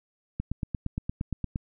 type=click train; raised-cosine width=5 ms; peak=-17 dBFS; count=11; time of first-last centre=0.4-1.559 s; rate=8.63 Hz; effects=none